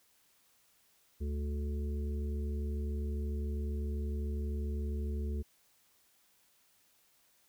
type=harmonic tone; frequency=72.6 Hz; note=D2; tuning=19 cents flat; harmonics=1 / 3 / 5 / 6; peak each=-33 / -43 / -47 / -49 dBFS; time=1.2-5.43 s; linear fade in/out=20 ms; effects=white hiss -69 dBFS RMS until 7.48 s

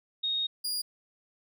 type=tone pair in turn; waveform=sine / sawtooth; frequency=3729 / 4845 Hz; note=A#7 / D#8; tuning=0 / -47 cents; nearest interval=perfect fourth; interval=453 cents; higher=second; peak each=-27 dBFS; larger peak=neither; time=0.23-0.47 / 0.64-0.82 s; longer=first; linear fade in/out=10 ms; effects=none

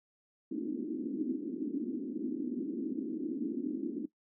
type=band-pass noise; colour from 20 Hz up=pink; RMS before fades=-36 dBFS; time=0.51-4.06 s; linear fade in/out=10 ms; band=240 to 330 Hz; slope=48 dB/octave; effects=noise-tail reverb RT60 0.1 s tail -17 dB re dry

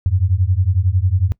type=beating tone pair; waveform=sine; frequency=87.31 / 98.31 Hz; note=F2 / G2; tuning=0 / +5 cents; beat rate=11 Hz; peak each=-16 dBFS; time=0.06-1.32 s; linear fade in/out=0 ms; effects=noise-tail reverb RT60 0.1 s tail -22 dB re dry

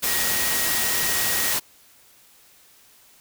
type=tone in noise; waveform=sine; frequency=1892 Hz; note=A#6; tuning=25 cents sharp; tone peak=-30 dBFS; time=0.06-1.54 s; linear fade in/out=20 ms; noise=white; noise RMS=-23 dBFS; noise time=0.02-1.6 s; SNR=-10 dB; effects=white hiss -54 dBFS RMS until 3.2 s

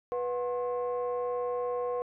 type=tone cluster; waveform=sine; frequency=491 / 728 / 1069 Hz; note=B4 / F#5 / C6; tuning=-10 / -28 / +37 cents; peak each=-29 / -38 / -37 dBFS; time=0.12-2.02 s; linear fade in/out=0 ms; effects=tanh soft clip ceiling -23 dBFS

